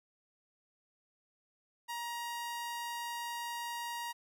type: tone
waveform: sawtooth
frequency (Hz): 945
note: A#5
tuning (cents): +23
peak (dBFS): -34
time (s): 1.88-4.13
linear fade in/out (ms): 20
effects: none